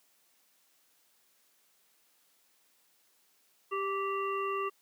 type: harmonic tone with a mistuned harmonic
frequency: 393.7 Hz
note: G4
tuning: 8 cents sharp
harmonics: 1 / 3 / 5 / 7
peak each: -34 / -33 / -46 / -42 dBFS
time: 3.71-4.7 s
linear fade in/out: 20 ms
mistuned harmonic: 3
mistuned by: -23 cents
effects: white hiss -69 dBFS RMS until 4.81 s + high-pass 200 Hz 12 dB/octave